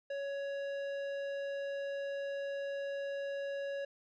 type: tone with tanh clipping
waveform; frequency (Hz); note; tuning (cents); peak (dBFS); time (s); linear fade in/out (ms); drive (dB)
sine; 558; C#5; +11; -38; 0.1-3.85; 5; 13
effects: none